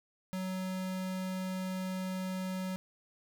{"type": "tone", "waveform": "square", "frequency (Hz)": 186.6, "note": "F#3", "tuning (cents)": 15, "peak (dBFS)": -35, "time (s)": [0.33, 2.76], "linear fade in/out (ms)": 0, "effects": []}